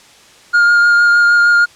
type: tone with vibrato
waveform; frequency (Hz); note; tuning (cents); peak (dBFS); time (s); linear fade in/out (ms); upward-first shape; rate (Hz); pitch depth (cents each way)
triangle; 1415; F6; +22; -5; 0.53-1.66; 20; triangle; 6.5; 15
effects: white hiss -43 dBFS RMS until 1.75 s + low-pass 7000 Hz 12 dB/octave